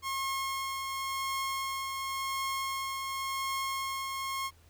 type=tone with tremolo; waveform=sawtooth; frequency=1079 Hz; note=C#6; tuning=47 cents flat; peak=-27 dBFS; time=0.02-4.51 s; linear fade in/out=50 ms; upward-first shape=triangle; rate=0.92 Hz; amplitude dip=35%; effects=added 82 Hz sine -58 dBFS peak until 4.69 s + pink hiss -64 dBFS RMS until 4.69 s